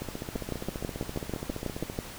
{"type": "two click trains", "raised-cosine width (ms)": 2, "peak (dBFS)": [-17, -21], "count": [11, 29], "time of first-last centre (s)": [[0.36, 1.989], [0.02, 1.899]], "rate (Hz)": [6.14, 14.9], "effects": ["pink hiss -43 dBFS RMS until 2.18 s"]}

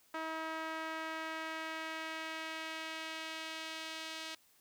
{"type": "tone with band-pass filter sweep", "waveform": "sawtooth", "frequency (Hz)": 320, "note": "D#4", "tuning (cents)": 49, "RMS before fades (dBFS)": -42, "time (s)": [0.14, 4.35], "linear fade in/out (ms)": 5, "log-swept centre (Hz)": [1300, 3700], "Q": 1.1, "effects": ["white hiss -68 dBFS RMS until 4.6 s"]}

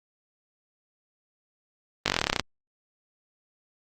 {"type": "slowing click train", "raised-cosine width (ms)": 0.2, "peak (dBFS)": -4, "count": 14, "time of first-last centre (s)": [2.06, 2.397], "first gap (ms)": 19, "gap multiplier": 1.05, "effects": ["Opus 24 kbps"]}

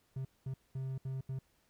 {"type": "tone bursts at uneven times", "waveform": "triangle", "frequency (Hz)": 132.4, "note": "C3", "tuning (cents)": 21, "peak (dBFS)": -34, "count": 5, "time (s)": [[0.16, 0.25], [0.46, 0.54], [0.75, 0.98], [1.05, 1.21], [1.29, 1.39]], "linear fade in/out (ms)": 5, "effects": ["pink hiss -73 dBFS RMS until 1.69 s"]}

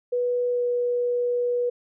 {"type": "tone with pitch glide", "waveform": "sine", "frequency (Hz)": [490, 486.6], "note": ["B4", "B4"], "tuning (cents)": [-14, -26], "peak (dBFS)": -21, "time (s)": [0.12, 1.7], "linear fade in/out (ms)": 10, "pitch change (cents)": -12, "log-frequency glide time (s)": [0.5, 0.63], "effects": []}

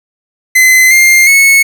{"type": "tone with pitch steps", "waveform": "45% pulse", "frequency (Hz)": [2042, 2111, 2199], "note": ["C7", "C7", "C#7"], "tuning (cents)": [-43, 15, -14], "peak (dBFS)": -3, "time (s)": [0.55, 1.63], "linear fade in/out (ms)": 10, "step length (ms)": 360, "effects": []}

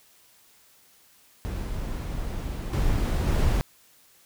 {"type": "noise with level steps", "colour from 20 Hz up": "brown", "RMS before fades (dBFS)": [-31, -24, -22], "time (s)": [1.45, 3.61], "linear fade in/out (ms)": 0, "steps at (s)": [2.73, 3.27], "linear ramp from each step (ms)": 2, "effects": ["white hiss -58 dBFS RMS until 4.25 s"]}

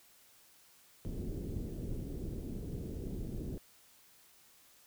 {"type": "low-pass noise", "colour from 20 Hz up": "pink", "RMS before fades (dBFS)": -40, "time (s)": [1.05, 3.58], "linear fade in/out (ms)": 0, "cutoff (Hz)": 410, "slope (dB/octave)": 24, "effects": ["white hiss -63 dBFS RMS until 4.86 s"]}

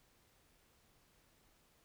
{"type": "silence", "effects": ["pink hiss -71 dBFS RMS until 1.84 s"]}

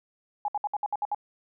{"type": "tone bursts", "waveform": "sine", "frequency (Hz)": 830.6, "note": "G#5", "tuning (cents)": 0, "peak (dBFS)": -25, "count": 8, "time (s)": [0.45, 1.147], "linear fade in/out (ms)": 2, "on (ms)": 32, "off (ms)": 63, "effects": []}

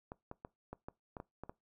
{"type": "clicks", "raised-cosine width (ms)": 1, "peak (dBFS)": -30, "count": 9, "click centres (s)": [0.119, 0.314, 0.449, 0.73, 0.885, 1.168, 1.201, 1.436, 1.495], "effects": ["noise-tail reverb RT60 0.2 s tail -22 dB re dry"]}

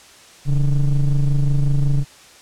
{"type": "ring-modulated tone", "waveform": "triangle", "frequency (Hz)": 76, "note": "D#2", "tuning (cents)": -40, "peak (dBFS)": -8, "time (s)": [0.45, 2.05], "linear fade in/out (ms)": 50, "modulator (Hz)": 63.3, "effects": ["white hiss -45 dBFS RMS until 2.41 s", "low-pass 8000 Hz 12 dB/octave"]}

